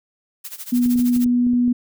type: noise with tremolo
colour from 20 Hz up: blue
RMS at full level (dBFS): -31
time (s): 0.44-1.25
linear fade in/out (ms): 10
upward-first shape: sine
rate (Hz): 13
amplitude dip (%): 85
type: tone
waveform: sine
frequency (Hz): 244.2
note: B3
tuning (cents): -19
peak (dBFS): -14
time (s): 0.72-1.73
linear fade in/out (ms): 10
type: clicks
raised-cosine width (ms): 3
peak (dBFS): -23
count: 8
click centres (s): 0.86 / 0.958 / 0.993 / 1.164 / 1.262 / 1.467 / 1.534 / 1.679
effects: none